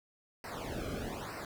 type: noise with flanger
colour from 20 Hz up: brown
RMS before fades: -40 dBFS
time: 0.44-1.45 s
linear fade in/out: 2 ms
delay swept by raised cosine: 0.29 to 1.11 ms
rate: 1.1 Hz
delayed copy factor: -1
effects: none